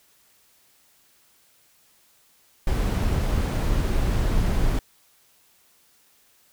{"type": "noise", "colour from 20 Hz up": "brown", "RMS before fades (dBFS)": -22, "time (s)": [2.67, 4.79], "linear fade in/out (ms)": 2, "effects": ["white hiss -60 dBFS RMS until 6.52 s"]}